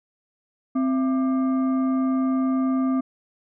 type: tone with frequency modulation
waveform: sine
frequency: 261.6 Hz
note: C4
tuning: in tune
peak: -19 dBFS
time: 0.75-3.01 s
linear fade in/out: 10 ms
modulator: 929 Hz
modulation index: 0.39
effects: none